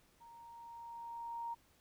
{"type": "tone with level ramp", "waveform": "sine", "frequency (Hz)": 932.3, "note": "A#5", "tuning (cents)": 0, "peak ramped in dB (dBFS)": [-55, -38], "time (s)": [0.2, 1.55], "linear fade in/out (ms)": 20, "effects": ["pink hiss -70 dBFS RMS until 1.8 s"]}